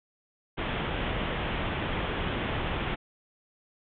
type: low-pass noise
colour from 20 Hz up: pink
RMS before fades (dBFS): -31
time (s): 0.57-2.96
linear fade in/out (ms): 20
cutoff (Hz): 3500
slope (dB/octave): 96
effects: none